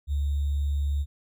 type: tone with sample-and-hold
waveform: sine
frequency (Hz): 71.5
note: D2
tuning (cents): -46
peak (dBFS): -23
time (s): 0.07-1.06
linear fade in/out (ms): 50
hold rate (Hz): 3675
effects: none